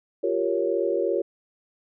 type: chord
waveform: sine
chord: G half-diminished seventh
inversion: third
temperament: equal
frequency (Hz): 349.2 / 392 / 466.2 / 554.4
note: F4 / G4 / Bb4 / Db5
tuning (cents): 0 / 0 / 0 / 0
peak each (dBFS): -27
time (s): 0.23-1.22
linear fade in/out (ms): 10
effects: none